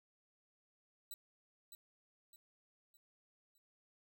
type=tone with echo; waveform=5% pulse; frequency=3951 Hz; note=B7; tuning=in tune; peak=-37 dBFS; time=1.11-1.14 s; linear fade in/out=2 ms; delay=610 ms; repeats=4; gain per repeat=-7 dB; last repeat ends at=3.58 s; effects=none